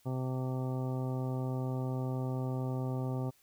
harmonic tone, 129.2 Hz, C3, 21 cents flat, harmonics 1 / 2 / 3 / 4 / 5 / 6 / 7 / 9, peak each -33 / -39 / -43 / -45 / -47 / -49 / -50 / -52 dBFS, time 0.05-3.31 s, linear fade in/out 20 ms, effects white hiss -67 dBFS RMS until 3.42 s

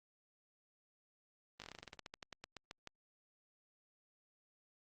slowing click train, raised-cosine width 0.2 ms, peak -30 dBFS, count 20, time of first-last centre 1.6-2.873 s, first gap 18 ms, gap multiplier 1.13, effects Opus 24 kbps

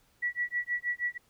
sine tone with tremolo, 1942 Hz, B6, 30 cents flat, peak -26 dBFS, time 0.22-1.18 s, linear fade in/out 10 ms, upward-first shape sine, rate 6.3 Hz, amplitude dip 100%, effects pink hiss -67 dBFS RMS until 1.29 s

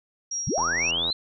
sine tone with tremolo, 5650 Hz, F8, 19 cents sharp, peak -26 dBFS, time 0.31-0.91 s, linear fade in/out 5 ms, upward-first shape sine, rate 4.1 Hz, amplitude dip 50%
sine linear sweep, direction up, 65.3 to 4166 Hz, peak -23 dBFS, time 0.47-1.13 s, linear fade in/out 5 ms
click train, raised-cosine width 1 ms, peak -21 dBFS, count 45, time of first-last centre 0.58-1.101 s, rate 84.4 Hz
effects none

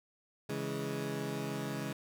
20% pulse chord, C# minor, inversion none, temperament equal, 138.59 / 164.81 / 207.7 Hz, C#3 / E3 / G#3, 0 / 0 / 0 cents, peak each -34 / -37 / -35 dBFS, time 0.49-1.93 s, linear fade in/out 5 ms, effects none

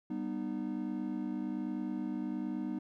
triangle chord, G augmented, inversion none, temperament just, 196 / 245 / 306.2 Hz, G3 / B3 / D#4, 0 / -14 / -28 cents, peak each -38 / -36 / -36 dBFS, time 0.1-2.79 s, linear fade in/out 5 ms, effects none

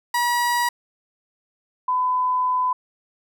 30% pulse / sine tone pair in turn, 963 / 1006.2 Hz, B5 / B5, -44 / +32 cents, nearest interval minor second, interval 76 cents, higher second, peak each -16 / -18 dBFS, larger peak first, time 0.14-0.69 / 1.88-2.73 s, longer second, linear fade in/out 5 ms, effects none

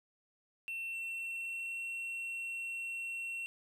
triangle tone with pitch glide, 2700 to 2720 Hz, E7 to F7, +41 to -46 cents, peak -36 dBFS, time 0.68-3.46 s, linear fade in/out 0 ms, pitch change +13 cents, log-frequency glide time 0.88-1.82 s, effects none

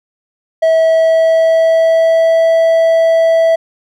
triangle tone with pitch glide, 648 to 656.3 Hz, E5 to E5, -30 to -8 cents, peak -5 dBFS, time 0.62-3.56 s, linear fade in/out 10 ms, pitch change +22 cents, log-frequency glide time 0.77-2.47 s, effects none

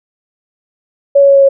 sine tone with pitch steps, 561 / 557.8 / 554.6 / 551.4 / 548.2 Hz, C#5 / C#5 / C#5 / C#5 / C#5, +21 / +11 / +1 / -9 / -19 cents, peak -3 dBFS, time 1.15-1.49 s, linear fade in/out 10 ms, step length 68 ms, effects none

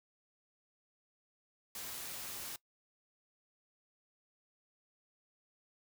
white noise, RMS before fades -44 dBFS, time 1.75-2.56 s, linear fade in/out 2 ms, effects noise-tail reverb RT60 0.1 s tail -21 dB re dry

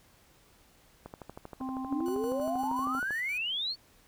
click train, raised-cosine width 1 ms, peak -28 dBFS, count 27, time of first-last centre 1.06-3.107 s, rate 12.7 Hz
harmonic tone, 261.6 Hz, C4, in tune, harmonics 1 / 3 / 4, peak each -34 / -42 / -43 dBFS, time 1.6-3 s, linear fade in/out 10 ms
sine exponential sweep, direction up, 250 to 4510 Hz, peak -30 dBFS, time 1.85-3.76 s, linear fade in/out 50 ms
5% pulse tone with tremolo, 1480 Hz, F#6, in tune, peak -37 dBFS, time 2.06-3.38 s, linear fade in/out 0 ms, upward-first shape square, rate 5.7 Hz, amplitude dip 50%
effects pink hiss -62 dBFS RMS until 4.07 s

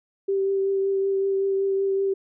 sine tone with vibrato, 390.2 Hz, G4, 8 cents flat, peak -20 dBFS, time 0.28-2.14 s, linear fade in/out 10 ms, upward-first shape triangle, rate 5.3 Hz, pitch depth 16 cents each way, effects none

